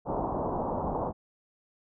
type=low-pass noise; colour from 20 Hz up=white; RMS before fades=-31 dBFS; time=0.05-1.13 s; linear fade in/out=50 ms; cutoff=990 Hz; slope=48 dB/octave; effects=none